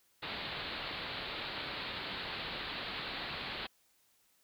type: low-pass noise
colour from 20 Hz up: white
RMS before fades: -41 dBFS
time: 0.22-3.67 s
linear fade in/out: 10 ms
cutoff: 4400 Hz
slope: 96 dB/octave
effects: white hiss -71 dBFS RMS until 4.43 s